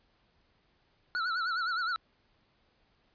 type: tone with vibrato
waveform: square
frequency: 1396.9 Hz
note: F6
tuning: in tune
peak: -30 dBFS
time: 1.15-1.96 s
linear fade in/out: 0 ms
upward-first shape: sine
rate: 9.7 Hz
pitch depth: 110 cents each way
effects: pink hiss -70 dBFS RMS until 3.14 s + resampled to 11025 Hz